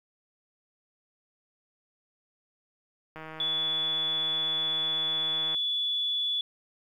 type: click train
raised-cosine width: 0.5 ms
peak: -27 dBFS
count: 378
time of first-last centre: 3.16-5.546 s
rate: 158 Hz
type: tone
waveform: sine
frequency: 3434 Hz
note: A7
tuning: 43 cents flat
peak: -26 dBFS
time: 3.4-6.41 s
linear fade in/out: 2 ms
effects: 10-bit